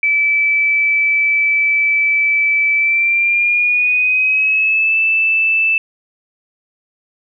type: tone with pitch glide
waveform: sine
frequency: 2311 to 2639 Hz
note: D7 to E7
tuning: -28 to +1 cents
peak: -11 dBFS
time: 0.03-5.78 s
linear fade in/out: 2 ms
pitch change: +229 cents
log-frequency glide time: 2.75-4.97 s
effects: none